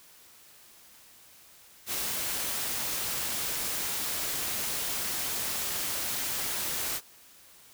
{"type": "noise", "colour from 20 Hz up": "white", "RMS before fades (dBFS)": -32, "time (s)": [1.86, 7.01], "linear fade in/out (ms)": 50, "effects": ["white hiss -55 dBFS RMS until 7.73 s"]}